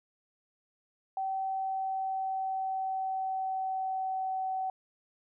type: tone with pitch glide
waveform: sine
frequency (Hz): 768 to 757.9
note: G5 to F#5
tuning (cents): -36 to +41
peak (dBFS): -30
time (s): 1.17-4.7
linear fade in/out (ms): 2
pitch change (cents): -23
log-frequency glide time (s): 1.42-4.55
effects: none